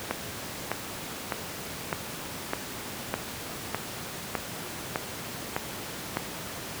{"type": "click train", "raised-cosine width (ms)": 0.5, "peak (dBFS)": -11, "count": 11, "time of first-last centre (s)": [0.11, 6.171], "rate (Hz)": 1.65, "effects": ["pink hiss -37 dBFS RMS until 6.8 s", "high-pass 100 Hz 12 dB/octave"]}